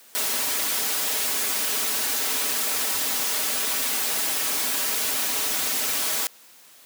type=noise with comb filter; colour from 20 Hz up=white; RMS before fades=-25 dBFS; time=0.15-6.27 s; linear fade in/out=0 ms; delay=5.7 ms; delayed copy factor=-0.75; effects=white hiss -51 dBFS RMS until 6.85 s + high-pass 200 Hz 12 dB/octave